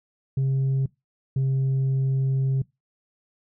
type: tone pair in turn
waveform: sine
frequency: 134.4 / 133.77 Hz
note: C3 / C3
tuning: +47 / +39 cents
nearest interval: unison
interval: 8 cents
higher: first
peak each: -17 dBFS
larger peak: neither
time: 0.37-0.86 / 1.36-2.62 s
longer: second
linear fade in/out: 5 ms
effects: noise-tail reverb RT60 0.2 s tail -23 dB re dry + tanh soft clip ceiling -19 dBFS